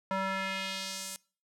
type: tone with band-pass filter sweep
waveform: square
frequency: 192 Hz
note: G3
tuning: 36 cents flat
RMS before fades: -35 dBFS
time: 0.11-1.16 s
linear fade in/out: 0 ms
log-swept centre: 1000 to 9100 Hz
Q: 1.3
effects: noise-tail reverb RT60 0.4 s tail -23 dB re dry